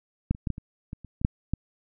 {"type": "clicks", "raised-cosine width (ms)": 5, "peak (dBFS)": [-11, -27, -15, -15, -25, -23, -30, -24, -7, -13], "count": 10, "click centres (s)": [0.31, 0.349, 0.472, 0.503, 0.581, 0.931, 1.047, 1.215, 1.249, 1.536], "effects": []}